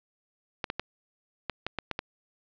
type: clicks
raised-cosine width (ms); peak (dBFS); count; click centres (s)
0.3; -14; 8; 0.642 / 0.701 / 0.796 / 1.497 / 1.666 / 1.787 / 1.913 / 1.991
effects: resampled to 11025 Hz + 7-bit